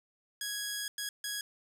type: tone bursts at uneven times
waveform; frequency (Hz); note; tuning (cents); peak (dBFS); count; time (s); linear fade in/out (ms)
10% pulse; 1661.2; G#6; 0; -26; 3; 0.41-0.88 / 0.98-1.09 / 1.24-1.41; 2
effects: none